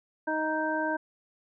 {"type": "harmonic tone", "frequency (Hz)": 312.3, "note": "D#4", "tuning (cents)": 7, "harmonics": [1, 2, 3, 5], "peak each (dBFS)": [-32, -32, -32, -32], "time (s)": [0.27, 0.97], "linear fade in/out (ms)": 10, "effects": []}